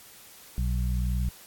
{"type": "harmonic tone", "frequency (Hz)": 61.3, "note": "B1", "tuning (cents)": -12, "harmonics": [1, 2, 3], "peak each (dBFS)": [-25, -32, -35], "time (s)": [0.58, 1.29], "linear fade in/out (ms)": 0, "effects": ["white hiss -50 dBFS RMS until 1.46 s", "AAC 64 kbps"]}